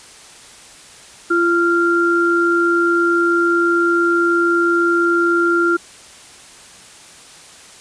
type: tone pair together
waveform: sine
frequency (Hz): 341.9 / 1387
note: F4 / F6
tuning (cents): -37 / -12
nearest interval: 2 octaves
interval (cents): 2425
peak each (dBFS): -15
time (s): 1.3-5.77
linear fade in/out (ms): 10
effects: white hiss -41 dBFS RMS until 7.8 s + resampled to 22050 Hz